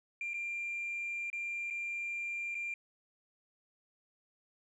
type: tone with dropouts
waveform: sine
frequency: 2383 Hz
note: D7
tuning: 25 cents sharp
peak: -34 dBFS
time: 0.21-2.74 s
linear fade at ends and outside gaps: 2 ms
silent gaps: 0.335-0.341 / 1.301-1.329 / 1.702-1.707 / 2.546-2.551 s
effects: tanh soft clip ceiling -32 dBFS